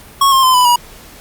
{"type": "tone with pitch steps", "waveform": "square", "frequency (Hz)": [1100, 1064.4, 1029.9, 996.5, 964.3], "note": ["C#6", "C6", "C6", "B5", "B5"], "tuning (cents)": [-14, 29, -28, 15, -42], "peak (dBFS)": -8, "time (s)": [0.21, 0.76], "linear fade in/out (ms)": 5, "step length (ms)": 110, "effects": ["pink hiss -38 dBFS RMS until 1.2 s", "Opus 48 kbps"]}